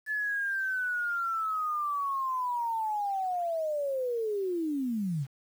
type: linear sweep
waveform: sine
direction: down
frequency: 1733 to 125.8 Hz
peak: -28 dBFS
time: 0.06-5.27 s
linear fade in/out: 50 ms
effects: 9-bit